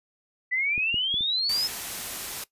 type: exponential sweep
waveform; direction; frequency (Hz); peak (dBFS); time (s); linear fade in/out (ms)
sine; up; 1965 to 5274; -23; 0.51-1.68; 20
type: clicks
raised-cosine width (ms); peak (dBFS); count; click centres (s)
3; -25 / -23 / -26 / -29; 4; 0.779 / 0.943 / 1.142 / 1.208
type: noise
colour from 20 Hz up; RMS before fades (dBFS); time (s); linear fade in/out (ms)
white; -34; 1.49-2.44; 5
effects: noise-tail reverb RT60 0.1 s tail -18 dB re dry + resampled to 32000 Hz